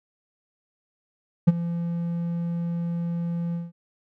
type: tone with ADSR envelope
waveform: triangle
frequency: 170.4 Hz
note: F3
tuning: 42 cents flat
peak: -7 dBFS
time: 1.47-3.72 s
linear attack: 13 ms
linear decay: 29 ms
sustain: -16 dB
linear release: 180 ms
effects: none